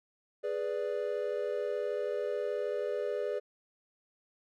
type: chord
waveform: triangle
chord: G# diminished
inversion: none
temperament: equal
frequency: 415.3 / 493.9 / 587.3 Hz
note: G#4 / B4 / D5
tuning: 0 / 0 / 0 cents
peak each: -33 / -34 / -34 dBFS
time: 0.43-3.4 s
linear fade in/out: 20 ms
effects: none